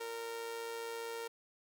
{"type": "tone with amplitude modulation", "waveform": "sawtooth", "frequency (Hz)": 461.4, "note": "A#4", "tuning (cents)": -18, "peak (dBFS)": -34, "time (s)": [0, 1.28], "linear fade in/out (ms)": 10, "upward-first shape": "sine", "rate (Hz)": 115, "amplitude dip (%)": 45, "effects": []}